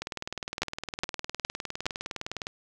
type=two click trains; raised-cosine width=0.2 ms; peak=-9 / -16 dBFS; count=4 / 49; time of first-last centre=0.62-1.865 / 0.02-2.469 s; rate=2.41 / 19.6 Hz; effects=none